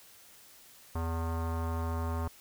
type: tone with low-pass filter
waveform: square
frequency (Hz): 82.41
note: E2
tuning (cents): 0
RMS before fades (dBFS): -33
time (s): 0.95-2.28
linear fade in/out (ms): 5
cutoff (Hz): 1100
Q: 2.9
effects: white hiss -56 dBFS RMS until 2.4 s